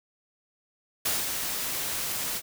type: noise with ADSR envelope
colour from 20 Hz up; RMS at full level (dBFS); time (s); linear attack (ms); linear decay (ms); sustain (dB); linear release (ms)
white; -26; 1.05-2.42; 8; 200; -5; 51
effects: none